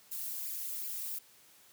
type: noise with flanger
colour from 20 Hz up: violet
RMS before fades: -39 dBFS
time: 0.11-1.19 s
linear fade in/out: 10 ms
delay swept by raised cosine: 0.41 to 3.31 ms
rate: 2.7 Hz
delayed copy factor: +0.95
effects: white hiss -61 dBFS RMS until 1.72 s + high-pass 80 Hz 12 dB/octave